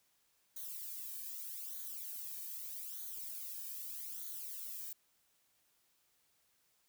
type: noise with flanger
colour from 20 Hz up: violet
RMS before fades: -45 dBFS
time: 0.56-4.93 s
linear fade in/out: 5 ms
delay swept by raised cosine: 0.38 to 1.48 ms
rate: 0.81 Hz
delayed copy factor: -0.8
effects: white hiss -75 dBFS RMS until 6.88 s